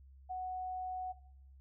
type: tone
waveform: sine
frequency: 740 Hz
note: F#5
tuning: in tune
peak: -37 dBFS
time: 0.29-1.13 s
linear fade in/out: 20 ms
effects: noise-tail reverb RT60 0.7 s tail -17 dB re dry + added 67 Hz sine -55 dBFS peak until 1.6 s